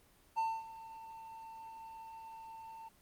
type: tone with ADSR envelope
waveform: triangle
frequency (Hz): 897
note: A5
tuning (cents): +33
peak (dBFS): -28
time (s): 0.36-2.89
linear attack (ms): 24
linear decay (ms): 250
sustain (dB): -17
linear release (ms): 13
effects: pink hiss -66 dBFS RMS until 3.01 s + Opus 24 kbps